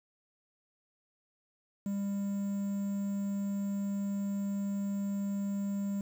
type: tone with quantisation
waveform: triangle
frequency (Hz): 199.7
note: G3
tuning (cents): +32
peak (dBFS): -29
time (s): 1.86-6.01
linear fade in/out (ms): 2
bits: 9
effects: none